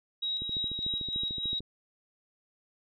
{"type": "tone with tremolo", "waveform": "sine", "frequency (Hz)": 3826, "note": "A#7", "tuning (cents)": 44, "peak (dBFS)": -29, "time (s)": [0.22, 1.6], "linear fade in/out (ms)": 10, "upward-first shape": "square", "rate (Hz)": 3.3, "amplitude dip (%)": 35}
{"type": "click train", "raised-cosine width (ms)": 3, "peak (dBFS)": -29, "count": 17, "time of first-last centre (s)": [0.42, 1.605], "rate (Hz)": 13.5}
{"effects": []}